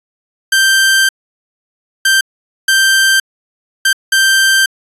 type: tone bursts at uneven times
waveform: sawtooth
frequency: 1568 Hz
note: G6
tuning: in tune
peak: -4 dBFS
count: 5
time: 0.52-1.09 / 2.05-2.21 / 2.68-3.2 / 3.85-3.93 / 4.12-4.66 s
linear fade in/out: 5 ms
effects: resampled to 32000 Hz